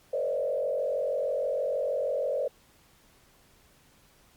sine tone with frequency modulation, 554.4 Hz, C#5, in tune, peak -26 dBFS, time 0.13-2.48 s, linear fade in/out 5 ms, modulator 46.3 Hz, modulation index 1.5, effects pink hiss -61 dBFS RMS until 4.36 s + Opus 48 kbps

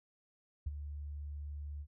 sine tone with ADSR envelope, 73 Hz, D2, 10 cents flat, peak -30 dBFS, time 0.66-1.87 s, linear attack 10 ms, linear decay 25 ms, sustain -10 dB, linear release 62 ms, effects tanh soft clip ceiling -27 dBFS

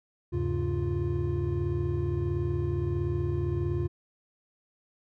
triangle tone cluster, 79.7 / 101.2 / 136.8 / 350.2 Hz, D#2 / G#2 / C#3 / F4, +42 / -44 / -23 / +5 cents, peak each -30 dBFS, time 0.32-3.88 s, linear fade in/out 20 ms, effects none

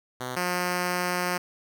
5% pulse tone pair in turn, 126.5 / 178.9 Hz, B2 / F3, +42 / +42 cents, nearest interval tritone, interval 600 cents, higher second, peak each -20 / -14 dBFS, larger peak second, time 0.2-0.36 / 0.36-1.38 s, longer second, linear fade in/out 10 ms, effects none

